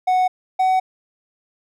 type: tone pair in turn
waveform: triangle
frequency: 739 / 750.2 Hz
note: F#5 / F#5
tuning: -2 / +24 cents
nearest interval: unison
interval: 26 cents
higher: second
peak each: -12 dBFS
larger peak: neither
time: 0.07-0.28 / 0.59-0.8 s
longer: neither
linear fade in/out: 10 ms
effects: none